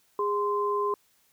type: tone pair together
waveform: sine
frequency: 410 / 1038.2 Hz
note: G#4 / C6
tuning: -22 / -14 cents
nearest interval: octave + major third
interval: 1608 cents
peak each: -27 dBFS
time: 0.19-0.94 s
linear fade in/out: 2 ms
effects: white hiss -66 dBFS RMS until 1.32 s